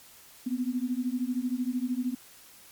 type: beating tone pair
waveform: sine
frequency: 243.6 / 256.6 Hz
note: B3 / C4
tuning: -24 / -34 cents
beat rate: 13 Hz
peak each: -30 dBFS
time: 0.46-2.15 s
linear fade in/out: 10 ms
effects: white hiss -53 dBFS RMS until 2.71 s + MP3 96 kbps